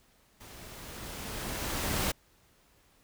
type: noise with level ramp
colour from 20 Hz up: pink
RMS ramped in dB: -50 to -29 dBFS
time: 0.4-2.12 s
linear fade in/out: 10 ms
effects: pink hiss -65 dBFS RMS until 3.03 s